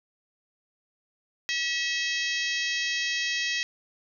harmonic tone with a mistuned harmonic, 645 Hz, E5, 38 cents flat, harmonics 3 / 4 / 5 / 6 / 7 / 8 / 9 / 10, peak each -30 / -32 / -34 / -36 / -37 / -38 / -39 / -40 dBFS, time 1.49-3.63 s, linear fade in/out 0 ms, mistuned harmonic 9, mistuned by -39 cents, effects none

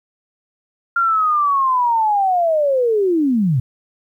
sine linear sweep, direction down, 1396.9 to 115.8 Hz, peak -13 dBFS, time 0.96-3.6 s, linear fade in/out 5 ms, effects 9-bit

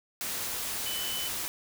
sine tone in noise, 3008 Hz, F#7, 28 cents sharp, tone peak -35 dBFS, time 0.86-1.28 s, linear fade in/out 0 ms, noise white, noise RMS -34 dBFS, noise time 0.21-1.48 s, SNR -4 dB, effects none

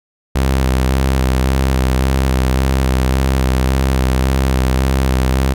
sawtooth tone with vibrato, 65.41 Hz, C2, in tune, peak -8 dBFS, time 0.35-5.54 s, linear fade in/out 10 ms, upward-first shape square, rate 1.8 Hz, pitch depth 24 cents each way, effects none

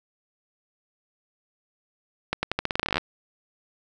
accelerating click train, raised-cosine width 0.3 ms, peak -8 dBFS, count 17, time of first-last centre 2.33-2.98 s, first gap 100 ms, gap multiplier 0.86, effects none

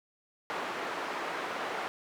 white band-pass noise, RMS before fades -36 dBFS, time 0.5-1.88 s, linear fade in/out 0 ms, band 330 to 1400 Hz, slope 12 dB/octave, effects none

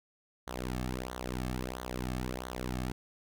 sawtooth tone with flanger, 62.8 Hz, B1, 30 cents sharp, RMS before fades -37 dBFS, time 0.47-2.92 s, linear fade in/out 5 ms, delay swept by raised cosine 0.39 to 2.09 ms, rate 1.5 Hz, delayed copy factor -0.8, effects none

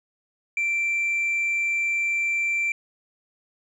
sine tone with tanh clipping, 2349 Hz, D7, in tune, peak -22 dBFS, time 0.57-2.72 s, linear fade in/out 2 ms, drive 1 dB, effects none

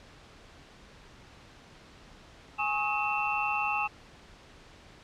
sine tone cluster, 832 / 1092 / 1272 / 2549 / 2692 Hz, G#5 / C#6 / D#6 / D#7 / E7, +3 / -26 / +38 / +41 / +36 cents, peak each -31 / -36 / -35 / -38 / -31 dBFS, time 2.58-3.88 s, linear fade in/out 20 ms, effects pink hiss -53 dBFS RMS until 5.03 s + low-pass 5000 Hz 12 dB/octave

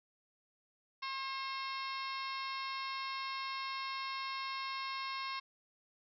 harmonic tone, 536 Hz, C5, 42 cents sharp, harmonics 2 / 3 / 4 / 5 / 6 / 7 / 8 / 9 / 10, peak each -40 / -51 / -46 / -48 / -54 / -49 / -49 / -55 / -51 dBFS, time 1.02-5.4 s, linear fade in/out 10 ms, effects none

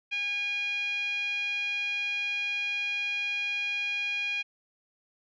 10% pulse tone with band-pass filter, 816 Hz, G#5, 31 cents flat, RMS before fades -31 dBFS, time 0.11-4.43 s, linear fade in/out 20 ms, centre 2600 Hz, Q 8.7, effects resampled to 22050 Hz

